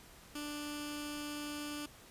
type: tone with notch filter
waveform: 15% pulse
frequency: 294.6 Hz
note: D4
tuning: 6 cents sharp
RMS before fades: -42 dBFS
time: 0.35-1.86 s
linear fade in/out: 5 ms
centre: 730 Hz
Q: 0.58
effects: pink hiss -57 dBFS RMS until 2.1 s + resampled to 32000 Hz